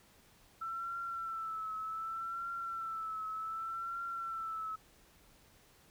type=tone with vibrato; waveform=sine; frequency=1332 Hz; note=E6; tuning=18 cents sharp; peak=-37 dBFS; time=0.61-4.76 s; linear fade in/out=10 ms; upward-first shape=triangle; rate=0.66 Hz; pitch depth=58 cents each way; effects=pink hiss -64 dBFS RMS until 5.9 s